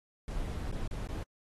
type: noise with dropouts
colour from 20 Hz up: brown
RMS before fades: -36 dBFS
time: 0.28-1.23 s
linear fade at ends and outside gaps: 1 ms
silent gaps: 0.715-0.725 / 0.876-0.911 / 1.073-1.088 s
effects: AAC 32 kbps